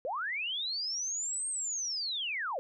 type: linear two-way sweep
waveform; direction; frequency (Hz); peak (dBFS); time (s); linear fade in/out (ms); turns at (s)
sine; up then down; 470 to 8560 to 470; -32; 0.05-2.59; 0; 1.48
effects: none